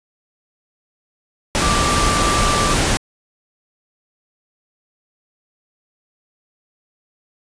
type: tone in noise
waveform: sine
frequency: 1174.7 Hz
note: D6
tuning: in tune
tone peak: -19 dBFS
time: 1.62-2.74 s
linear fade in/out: 0 ms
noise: pink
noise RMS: -17 dBFS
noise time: 1.55-2.97 s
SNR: -5 dB
effects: resampled to 22050 Hz